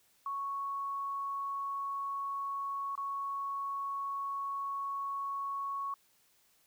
sine tone with dropouts, 1108.7 Hz, C#6, in tune, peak -34 dBFS, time 0.26-5.94 s, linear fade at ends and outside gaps 2 ms, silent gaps 2.954-2.977 s, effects white hiss -69 dBFS RMS until 6.66 s

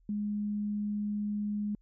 sine tone, 207.7 Hz, G#3, in tune, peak -30 dBFS, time 0.09-1.75 s, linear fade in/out 2 ms, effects added 40 Hz sine -61 dBFS peak until 1.81 s

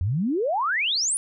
sine exponential sweep, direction up, 82.2 to 10130 Hz, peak -21 dBFS, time 0.01-1.17 s, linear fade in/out 0 ms, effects none

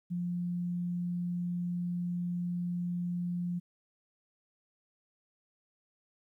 sine tone, 175.7 Hz, F3, 11 cents sharp, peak -31 dBFS, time 0.1-3.6 s, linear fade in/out 20 ms, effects 12-bit

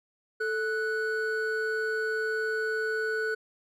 triangle tone pair together, 439.2 / 1481 Hz, A4 / F#6, -3 / +1 cents, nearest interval octave + major sixth, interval 2104 cents, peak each -28 dBFS, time 0.4-3.35 s, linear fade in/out 10 ms, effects none

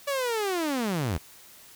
sawtooth linear sweep, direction down, 577 to 69.3 Hz, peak -22 dBFS, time 0.07-1.18 s, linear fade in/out 10 ms, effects white hiss -51 dBFS RMS until 1.75 s

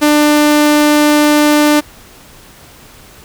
sawtooth tone, 297.7 Hz, D4, 24 cents sharp, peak -3 dBFS, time 0.01-1.81 s, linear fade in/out 20 ms, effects pink hiss -39 dBFS RMS until 3.24 s

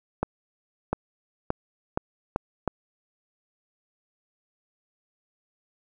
accelerating click train, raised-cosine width 1 ms, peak -10 dBFS, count 6, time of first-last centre 0.23-2.677 s, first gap 700 ms, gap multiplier 0.82, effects none

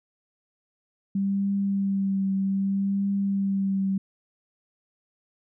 sine tone with vibrato, 196 Hz, G3, in tune, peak -22 dBFS, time 1.15-3.98 s, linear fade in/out 5 ms, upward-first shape triangle, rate 0.64 Hz, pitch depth 25 cents each way, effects none

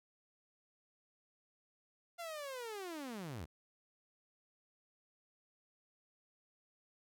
sawtooth linear sweep, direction down, 698.5 to 65.41 Hz, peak -39 dBFS, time 2.18-3.46 s, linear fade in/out 20 ms, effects none

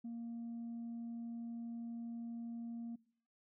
sine tone, 233.1 Hz, A#3, in tune, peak -40 dBFS, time 0.04-2.96 s, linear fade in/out 10 ms, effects noise-tail reverb RT60 0.6 s tail -24 dB re dry + tanh soft clip ceiling -40 dBFS

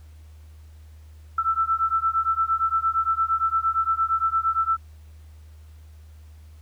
sine beating tone pair, 1324 / 1332.7 Hz, E6 / E6, +7 / +19 cents, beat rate 8.7 Hz, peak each -23 / -23 dBFS, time 1.38-4.77 s, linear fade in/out 5 ms, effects added 77 Hz sine -43 dBFS peak until 6.61 s + pink hiss -61 dBFS RMS until 6.61 s

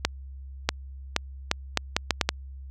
accelerating click train, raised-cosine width 0.2 ms, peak -3 dBFS, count 9, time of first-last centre 0.05-2.29 s, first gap 640 ms, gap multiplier 0.74, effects added 67 Hz sine -38 dBFS peak until 2.7 s

